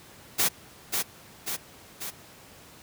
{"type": "noise with echo", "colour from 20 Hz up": "white", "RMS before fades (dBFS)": -23, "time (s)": [0.38, 0.49], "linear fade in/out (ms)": 20, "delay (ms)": 540, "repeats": 3, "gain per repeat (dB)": -4, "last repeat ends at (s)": 2.11, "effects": ["pink hiss -50 dBFS RMS until 2.82 s", "high-pass 80 Hz 12 dB/octave"]}